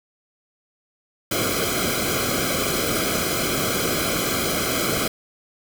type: noise with comb filter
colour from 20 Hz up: pink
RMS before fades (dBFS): -23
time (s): 1.31-5.08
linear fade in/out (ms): 5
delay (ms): 1.1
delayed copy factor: -0.95
effects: none